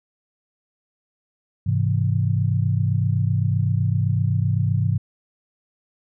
sine chord, Ab augmented, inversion none, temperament equal with one note detuned, 102.99 / 130.81 / 164.81 Hz, Ab2 / C3 / E3, -14 / 0 / 0 cents, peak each -20 / -22 / -25 dBFS, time 1.66-4.98 s, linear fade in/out 10 ms, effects none

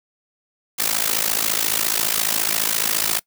white noise with amplitude modulation, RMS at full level -17 dBFS, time 0.78-3.2 s, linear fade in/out 20 ms, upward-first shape sine, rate 54.5 Hz, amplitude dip 90%, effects noise-tail reverb RT60 0.1 s tail -23 dB re dry + high-pass 150 Hz 12 dB/octave

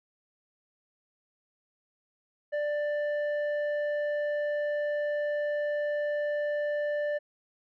square tone with low-pass filter, 590 Hz, D5, 8 cents sharp, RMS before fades -30 dBFS, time 2.52-7.19 s, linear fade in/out 20 ms, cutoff 1300 Hz, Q 9.9, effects none

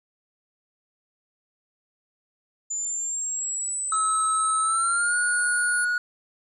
sine linear sweep, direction up, 7040 to 9710 Hz, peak -26 dBFS, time 2.7-5.85 s, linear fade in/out 10 ms
triangle tone with pitch glide, 1295 to 1453.6 Hz, E6 to F#6, -31 to -31 cents, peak -20 dBFS, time 3.92-5.98 s, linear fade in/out 2 ms, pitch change +200 cents, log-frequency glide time 4.61-5.16 s
effects resampled to 24000 Hz

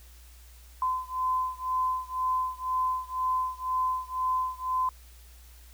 sine beating tone pair, 1023 / 1025 Hz, C6 / C6, -39 / -36 cents, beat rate 2 Hz, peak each -29 / -30 dBFS, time 0.82-4.89 s, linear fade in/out 2 ms, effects added 60 Hz sine -49 dBFS peak until 5.73 s + white hiss -57 dBFS RMS until 5.73 s

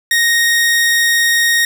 sawtooth tone, 1864.7 Hz, A#6, in tune, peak -7 dBFS, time 0.11-1.65 s, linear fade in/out 2 ms, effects none

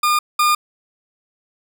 40% pulse tone pair in turn, 1212 / 1212 Hz, D#6 / D#6, -46 / -46 cents, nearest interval unison, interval 0 cents, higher neither, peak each -13 / -12 dBFS, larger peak second, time 0.03-0.19 / 0.39-0.55 s, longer neither, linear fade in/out 5 ms, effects none

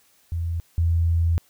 sine tone pair in turn, 84.1 / 83.72 Hz, E2 / E2, +35 / +27 cents, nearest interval unison, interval 8 cents, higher first, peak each -23 / -17 dBFS, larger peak second, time 0.32-0.6 / 0.78-1.38 s, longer second, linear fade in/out 0 ms, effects white hiss -60 dBFS RMS until 1.49 s

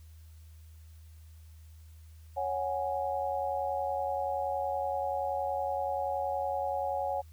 sine chord, C# suspended fourth, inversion none, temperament equal, 554.4 / 740 / 830.6 Hz, C#5 / F#5 / G#5, 0 / 0 / 0 cents, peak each -34 dBFS, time 2.36-7.22 s, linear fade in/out 20 ms, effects added 79 Hz sine -49 dBFS peak until 7.32 s + white hiss -66 dBFS RMS until 7.32 s

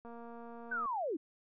click train, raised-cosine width 1 ms, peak -37 dBFS, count 190, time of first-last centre 0.05-0.858 s, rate 234 Hz
sine linear sweep, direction down, 1559 to 272.2 Hz, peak -33 dBFS, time 0.71-1.17 s, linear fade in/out 10 ms
effects none

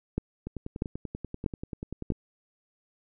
two click trains, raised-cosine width 3 ms, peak -22 / -14 dBFS, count 18 / 4, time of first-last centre 0.47-2.12 / 0.18-2.103 s, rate 10.3 / 1.56 Hz, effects none

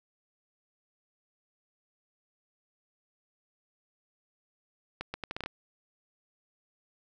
accelerating click train, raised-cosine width 0.3 ms, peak -19 dBFS, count 8, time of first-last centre 5.01-5.461 s, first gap 130 ms, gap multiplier 0.75, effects none

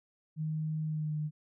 sine tone with pitch glide, 155.9 to 152.08 Hz, D#3 to D#3, +4 to -39 cents, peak -31 dBFS, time 0.36-1.31 s, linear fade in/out 50 ms, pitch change -43 cents, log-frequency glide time 0.85-1.15 s, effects none

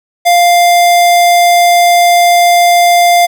square tone, 698.5 Hz, F5, in tune, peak -5 dBFS, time 0.25-3.27 s, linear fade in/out 20 ms, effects none

